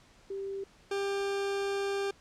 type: tone pair in turn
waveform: sine / 40% pulse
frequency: 392 / 397.2 Hz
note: G4 / G4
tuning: 0 / +23 cents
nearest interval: unison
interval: 23 cents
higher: second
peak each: -34 / -29 dBFS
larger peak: second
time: 0.3-0.64 / 0.91-2.11 s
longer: second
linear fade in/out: 5 ms
effects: pink hiss -60 dBFS RMS until 2.2 s + low-pass 7000 Hz 12 dB/octave